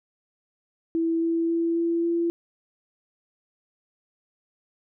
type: tone with pitch steps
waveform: sine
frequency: 329.6 / 331.9 / 334.2 / 336.5 / 338.9 Hz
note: E4 / E4 / E4 / E4 / E4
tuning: 0 / +12 / +24 / +36 / +48 cents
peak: -21 dBFS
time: 0.95-2.3 s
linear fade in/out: 0 ms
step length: 270 ms
effects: none